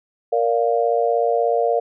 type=chord; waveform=sine; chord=Bb major; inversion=none; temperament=just; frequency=466.2 / 582.7 / 699.2 Hz; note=Bb4 / D5 / F5; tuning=0 / -14 / +2 cents; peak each=-19 / -22 / -20 dBFS; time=0.32-1.8 s; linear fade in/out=10 ms; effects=none

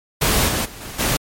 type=noise with level steps; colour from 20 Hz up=pink; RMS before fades=-17 / -21 / -37 / -33 / -19 dBFS; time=0.21-1.17 s; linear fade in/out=10 ms; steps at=0.47 / 0.64 / 0.8 / 0.98 s; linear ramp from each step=20 ms; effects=MP3 64 kbps

